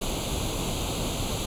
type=noise with comb filter; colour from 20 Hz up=pink; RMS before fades=-29 dBFS; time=0.01-1.46 s; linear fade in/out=10 ms; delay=0.28 ms; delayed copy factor=+0.8; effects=low-pass 12000 Hz 12 dB/octave